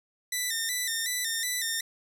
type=tone with vibrato; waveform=10% pulse; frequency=1900 Hz; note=A#6; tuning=33 cents sharp; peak=-19 dBFS; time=0.32-1.81 s; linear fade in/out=5 ms; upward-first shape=square; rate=2.7 Hz; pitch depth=75 cents each way; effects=none